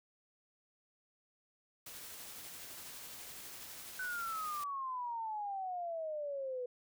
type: noise with tremolo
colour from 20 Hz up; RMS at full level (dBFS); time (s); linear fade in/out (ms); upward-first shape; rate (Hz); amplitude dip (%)
white; -48; 1.86-4.64; 5; triangle; 12; 25
type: exponential sweep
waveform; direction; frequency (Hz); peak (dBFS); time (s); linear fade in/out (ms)
sine; down; 1519 to 489.3; -37; 3.99-6.66; 5
effects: none